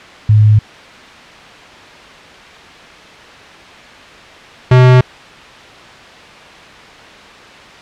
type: tone pair in turn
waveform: sine / square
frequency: 106.6 / 126.77 Hz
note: G#2 / B2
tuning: +46 / +46 cents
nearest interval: minor third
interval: 300 cents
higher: second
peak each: -4 dBFS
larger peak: neither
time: 0.29-0.59 / 4.71-5.01 s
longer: neither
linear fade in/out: 5 ms
effects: white hiss -35 dBFS RMS until 7.81 s + low-pass 3000 Hz 12 dB/octave